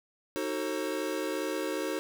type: chord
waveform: square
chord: D# diminished seventh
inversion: none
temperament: just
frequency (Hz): 311.1 / 373.4 / 448 / 537.6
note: D#4 / F#4 / A4 / C5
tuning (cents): 0 / +16 / +31 / +47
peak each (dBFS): -36 / -37 / -38 / -37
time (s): 0.36-1.99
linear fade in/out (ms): 0
effects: none